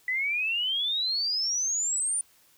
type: exponential sweep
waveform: sine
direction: up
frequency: 1973 to 9397 Hz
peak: -25 dBFS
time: 0.08-2.21 s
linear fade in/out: 2 ms
effects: white hiss -61 dBFS RMS until 2.57 s